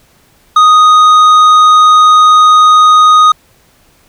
sine tone with tanh clipping, 1244.5 Hz, D#6, in tune, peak -3 dBFS, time 0.56-3.32 s, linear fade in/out 5 ms, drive 8 dB, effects pink hiss -48 dBFS RMS until 4.08 s

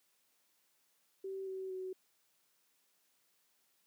sine tone with pitch steps, 385.2 / 379.5 / 373.8 Hz, G4 / F#4 / F#4, -30 / +44 / +18 cents, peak -39 dBFS, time 1.24-1.93 s, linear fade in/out 5 ms, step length 230 ms, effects white hiss -75 dBFS RMS until 3.86 s + high-pass 150 Hz 12 dB/octave

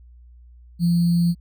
sine tone with sample-and-hold, 171.8 Hz, F3, 28 cents flat, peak -15 dBFS, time 0.79-1.35 s, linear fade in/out 50 ms, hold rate 4410 Hz, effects added 60 Hz sine -44 dBFS peak until 1.4 s

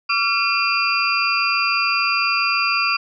sine tone cluster, 1148 / 1372 / 2430 / 2697 / 4768 Hz, D6 / F6 / D#7 / E7 / D8, -40 / -31 / -42 / +39 / +25 cents, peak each -23 dBFS, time 0.09-2.97 s, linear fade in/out 10 ms, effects none

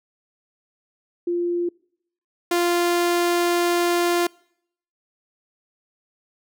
sine / sawtooth tone pair in turn, 347.9 / 347.9 Hz, F4 / F4, -7 / -7 cents, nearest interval unison, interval 0 cents, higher neither, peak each -20 / -14 dBFS, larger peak second, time 1.27-1.69 / 2.51-4.27 s, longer second, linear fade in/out 5 ms, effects noise-tail reverb RT60 0.7 s tail -26 dB re dry

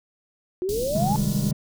sine exponential sweep, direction up, 354.1 to 880 Hz, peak -23 dBFS, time 0.62-1.16 s, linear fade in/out 0 ms
pink band-stop noise, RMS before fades -32 dBFS, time 0.69-1.51 s, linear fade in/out 0 ms, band 390 to 4100 Hz, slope 24 dB/octave
triangle chord, Ab major seventh, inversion first, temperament equal, 130.81 / 155.56 / 196 / 207.7 Hz, C3 / Eb3 / G3 / Ab3, 0 / 0 / 0 / 0 cents, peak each -25 dBFS, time 0.95-1.53 s, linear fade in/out 5 ms
effects none

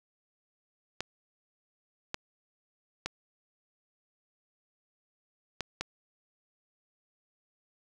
clicks, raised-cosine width 0.2 ms, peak -15 dBFS, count 5, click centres 1.006 / 2.144 / 3.06 / 5.607 / 5.81 s, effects 8-bit

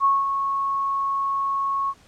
sine tone with ADSR envelope, 1100 Hz, C#6, 14 cents flat, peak -14 dBFS, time 0-1.94 s, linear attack 46 ms, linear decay 200 ms, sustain -7 dB, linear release 49 ms, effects pink hiss -54 dBFS RMS until 2.07 s + low-pass 8000 Hz 12 dB/octave

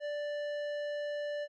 sine tone with tanh clipping, 587 Hz, D5, 1 cent flat, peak -36 dBFS, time 0-1.48 s, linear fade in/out 50 ms, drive 13 dB, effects none

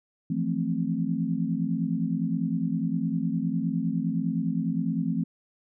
sine chord, F major seventh, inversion third, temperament equal, 164.81 / 174.61 / 220 / 261.6 Hz, E3 / F3 / A3 / C4, 0 / 0 / 0 / 0 cents, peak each -30 dBFS, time 0.3-5.24 s, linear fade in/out 5 ms, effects none

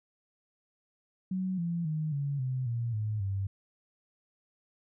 sine tone with pitch steps, 186.7 / 170.22 / 155.19 / 141.49 / 129 / 117.61 / 107.23 / 97.76 Hz, F#3 / F3 / D#3 / C#3 / C3 / A#2 / A2 / G2, +16 / -44 / -4 / +36 / -24 / +16 / -44 / -4 cents, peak -29 dBFS, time 1.31-3.47 s, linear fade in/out 5 ms, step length 270 ms, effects none

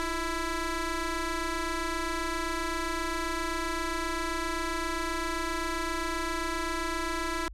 15% pulse ring-modulated tone, 329.6 Hz, E4, in tune, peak -20 dBFS, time 0-7.48 s, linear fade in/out 0 ms, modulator 673 Hz, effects added 50 Hz sine -42 dBFS peak until 7.53 s + low-pass 11000 Hz 12 dB/octave

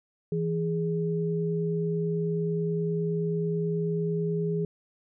sine tone pair together, 164.81 / 414.9 Hz, E3 / G#4, 0 / -2 cents, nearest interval octave + major third, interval 1598 cents, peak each -27 / -29 dBFS, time 0.32-4.65 s, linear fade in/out 2 ms, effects none

